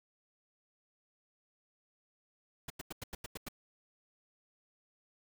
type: noise bursts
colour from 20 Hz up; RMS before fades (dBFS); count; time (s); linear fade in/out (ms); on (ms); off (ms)
pink; -42; 8; 2.68-3.486; 5; 22; 90
effects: none